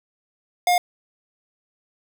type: tone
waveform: square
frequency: 712 Hz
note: F5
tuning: 33 cents sharp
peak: -16 dBFS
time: 0.67-0.78 s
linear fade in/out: 2 ms
effects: none